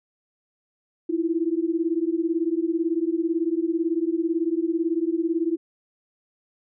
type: beating tone pair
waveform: sine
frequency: 322.7 / 340.7 Hz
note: E4 / F4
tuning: -37 / -43 cents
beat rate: 18 Hz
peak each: -24 dBFS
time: 1.09-5.57 s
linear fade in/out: 10 ms
effects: none